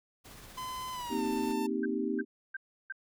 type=noise with tremolo; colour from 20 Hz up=pink; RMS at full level=-49 dBFS; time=0.24-1.54 s; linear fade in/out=20 ms; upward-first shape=triangle; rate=16 Hz; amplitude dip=35%
type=tone with pitch glide; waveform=45% pulse; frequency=1020 to 893.1 Hz; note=C6 to A5; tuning=-44 to +26 cents; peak=-37 dBFS; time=0.57-1.67 s; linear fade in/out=10 ms; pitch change=-230 cents; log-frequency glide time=0.92-1.24 s
type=chord; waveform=sine; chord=C minor seventh; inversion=third; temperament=equal; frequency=233.1 / 261.6 / 311.1 / 392 Hz; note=Bb3 / C4 / Eb4 / G4; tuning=0 / 0 / 0 / 0 cents; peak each=-35 dBFS; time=1.09-2.25 s; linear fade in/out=50 ms
type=tone bursts; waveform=sine; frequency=1568 Hz; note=G6; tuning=in tune; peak=-35 dBFS; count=4; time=1.83-2.924 s; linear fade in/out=5 ms; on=26 ms; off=330 ms
effects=none